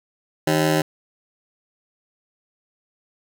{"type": "ring-modulated tone", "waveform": "20% pulse", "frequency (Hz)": 233.1, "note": "A#3", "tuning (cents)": 0, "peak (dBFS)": -9, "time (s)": [0.47, 0.82], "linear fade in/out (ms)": 5, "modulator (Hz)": 74.1, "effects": []}